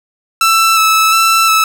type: tone with vibrato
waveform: sawtooth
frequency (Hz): 1318.5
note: E6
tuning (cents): 0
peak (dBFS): -4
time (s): 0.41-1.64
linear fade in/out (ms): 2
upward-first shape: square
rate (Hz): 1.4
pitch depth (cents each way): 16
effects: none